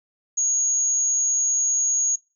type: tone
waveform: sine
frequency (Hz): 6645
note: G#8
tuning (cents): 0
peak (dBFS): -19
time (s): 0.37-2.16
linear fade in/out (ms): 10
effects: noise-tail reverb RT60 0.3 s tail -22 dB re dry